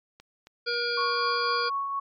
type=click train; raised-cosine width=0.2 ms; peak=-30 dBFS; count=4; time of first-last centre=0.2-1.011 s; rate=3.7 Hz
type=harmonic tone; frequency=476.8 Hz; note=A#4; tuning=39 cents sharp; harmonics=1 / 3 / 5 / 7 / 9 / 10; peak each=-31 / -30 / -37 / -39 / -37 / -31 dBFS; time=0.66-1.7 s; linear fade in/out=20 ms
type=tone with tremolo; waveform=sine; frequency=1108.7 Hz; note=C#6; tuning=in tune; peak=-25 dBFS; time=0.97-2 s; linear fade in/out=10 ms; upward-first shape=triangle; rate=4.1 Hz; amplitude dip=40%
effects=MP3 96 kbps